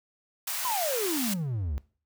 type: high-pass noise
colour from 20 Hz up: white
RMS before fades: -32 dBFS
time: 0.47-1.34 s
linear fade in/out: 5 ms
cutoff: 640 Hz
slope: 48 dB/octave
type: exponential sweep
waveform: triangle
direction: down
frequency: 1046.5 to 64.5 Hz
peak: -26 dBFS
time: 0.65-1.78 s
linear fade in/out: 0 ms
effects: noise-tail reverb RT60 0.4 s tail -20 dB re dry